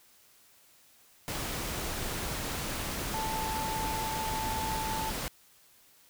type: tone in noise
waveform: sine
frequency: 880 Hz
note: A5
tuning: in tune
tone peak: -33 dBFS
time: 3.14-5.1 s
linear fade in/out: 0 ms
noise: pink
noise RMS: -35 dBFS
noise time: 1.28-5.28 s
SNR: -1 dB
effects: white hiss -61 dBFS RMS until 6.09 s